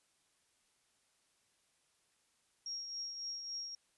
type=tone with tremolo; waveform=sine; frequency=5588 Hz; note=F8; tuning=in tune; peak=-38 dBFS; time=2.66-3.75 s; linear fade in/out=2 ms; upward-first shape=triangle; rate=3.6 Hz; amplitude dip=50%; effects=white hiss -75 dBFS RMS until 3.97 s + resampled to 24000 Hz